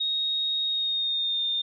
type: tone with pitch glide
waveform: sine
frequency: 3750 to 3631 Hz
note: A#7 to A#7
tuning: +10 to -46 cents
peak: -24 dBFS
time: 0-1.62 s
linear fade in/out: 10 ms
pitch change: -56 cents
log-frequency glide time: 0.64-1.44 s
effects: none